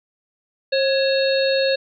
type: harmonic tone with a mistuned harmonic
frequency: 538 Hz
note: C5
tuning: 48 cents sharp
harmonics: 1 / 3 / 5 / 7 / 8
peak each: -17 / -27 / -29 / -29 / -26 dBFS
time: 0.72-1.76 s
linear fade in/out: 10 ms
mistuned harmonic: 3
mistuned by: +59 cents
effects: none